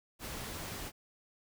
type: noise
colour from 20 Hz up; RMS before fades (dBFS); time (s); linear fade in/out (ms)
pink; -42; 0.19-0.92; 50
effects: none